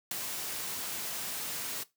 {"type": "noise with ADSR envelope", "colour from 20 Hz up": "white", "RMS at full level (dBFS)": -30, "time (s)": [0.11, 1.84], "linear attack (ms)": 6, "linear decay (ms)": 4, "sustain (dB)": -7, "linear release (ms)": 15, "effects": ["noise-tail reverb RT60 0.2 s tail -18 dB re dry", "high-pass 100 Hz 12 dB/octave"]}